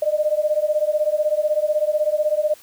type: beating tone pair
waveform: sine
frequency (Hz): 599 / 615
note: D5 / D#5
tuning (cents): +34 / -20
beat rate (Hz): 16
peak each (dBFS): -20 / -20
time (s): 0.02-2.54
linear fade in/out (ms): 5
effects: white hiss -48 dBFS RMS until 2.62 s